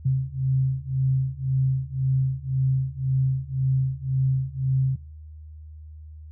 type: beating tone pair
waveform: sine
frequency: 131.4 / 133.3 Hz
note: C3 / C3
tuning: +8 / +33 cents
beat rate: 1.9 Hz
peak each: -24 / -23 dBFS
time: 0.05-4.96 s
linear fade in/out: 10 ms
effects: noise-tail reverb RT60 0.4 s tail -20 dB re dry + added 77 Hz sine -39 dBFS peak until 6.31 s